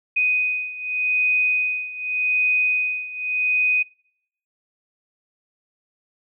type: beating tone pair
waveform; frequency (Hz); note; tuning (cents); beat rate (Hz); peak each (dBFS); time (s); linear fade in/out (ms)
sine; 2496 / 2496.85; D#7 / D#7; +5 / +5; 0.85; -21 / -24; 0.16-3.83; 10
effects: noise-tail reverb RT60 0.7 s tail -26 dB re dry